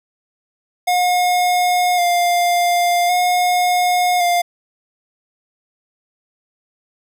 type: tone with vibrato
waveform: square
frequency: 710 Hz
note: F5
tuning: 28 cents sharp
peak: -14 dBFS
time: 0.87-4.42 s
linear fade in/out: 10 ms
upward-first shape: square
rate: 0.45 Hz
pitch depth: 21 cents each way
effects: none